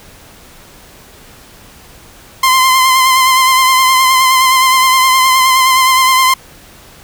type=tone with vibrato; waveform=sawtooth; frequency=1040 Hz; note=C6; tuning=11 cents flat; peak=-3 dBFS; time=2.43-6.34 s; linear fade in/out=5 ms; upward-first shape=sine; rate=9.6 Hz; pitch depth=30 cents each way; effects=pink hiss -39 dBFS RMS until 7.03 s